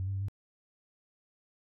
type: tone with pitch steps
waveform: sine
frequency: 94 / 97.9 / 96.8 / 99.7 Hz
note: F#2 / G2 / G2 / G2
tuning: +28 / -2 / -21 / +30 cents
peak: -30 dBFS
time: 0-0.284 s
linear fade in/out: 0 ms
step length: 71 ms
effects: tanh soft clip ceiling -26 dBFS